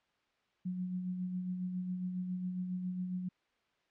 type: tone with tremolo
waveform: sine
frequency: 182.2 Hz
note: F#3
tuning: 26 cents flat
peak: -33 dBFS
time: 0.65-3.29 s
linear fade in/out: 10 ms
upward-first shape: sine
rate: 7.3 Hz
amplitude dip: 40%
effects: white hiss -75 dBFS RMS until 3.9 s + low-pass 3000 Hz 12 dB/octave